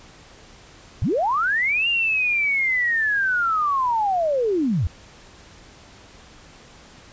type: linear two-way sweep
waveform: sine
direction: up then down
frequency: 69.3 to 2819 to 69.3 Hz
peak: -18 dBFS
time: 1.02-4.87 s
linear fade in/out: 0 ms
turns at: 1.88 s
effects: pink hiss -47 dBFS RMS until 7.12 s + resampled to 16000 Hz